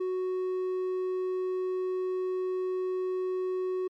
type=tone with hard clipping; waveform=sine; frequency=370 Hz; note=F#4; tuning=in tune; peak=-29 dBFS; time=0-3.88 s; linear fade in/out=10 ms; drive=3 dB; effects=MP3 64 kbps